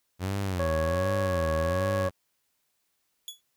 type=tone with vibrato; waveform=sawtooth; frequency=88.9 Hz; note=F2; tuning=31 cents sharp; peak=-24 dBFS; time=0.19-2.11 s; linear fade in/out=50 ms; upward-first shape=sine; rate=1.3 Hz; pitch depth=200 cents each way
type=harmonic tone; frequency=554.4 Hz; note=C#5; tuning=in tune; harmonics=1 / 2 / 3; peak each=-27 / -35 / -39 dBFS; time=0.59-2.09 s; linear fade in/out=5 ms
type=tone with exponential decay; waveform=sawtooth; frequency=3388 Hz; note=G#7; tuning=34 cents sharp; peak=-30 dBFS; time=3.28-3.41 s; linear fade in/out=1 ms; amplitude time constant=28 ms
effects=white hiss -75 dBFS RMS until 3.56 s